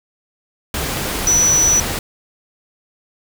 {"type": "tone in noise", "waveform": "sine", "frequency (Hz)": 5930, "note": "F#8", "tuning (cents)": 3, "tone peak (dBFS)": -11, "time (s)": [1.27, 1.8], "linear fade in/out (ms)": 2, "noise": "pink", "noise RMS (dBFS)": -22, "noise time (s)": [0.74, 1.99], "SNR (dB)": 8, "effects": []}